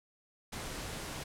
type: noise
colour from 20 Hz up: pink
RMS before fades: -41 dBFS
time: 0.52-1.24 s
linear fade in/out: 10 ms
effects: low-pass 11000 Hz 12 dB/octave